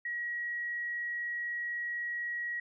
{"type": "tone", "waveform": "sine", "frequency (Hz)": 1908, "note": "A#6", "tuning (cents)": 40, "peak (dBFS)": -33, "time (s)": [0.05, 2.6], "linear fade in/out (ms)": 5, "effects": []}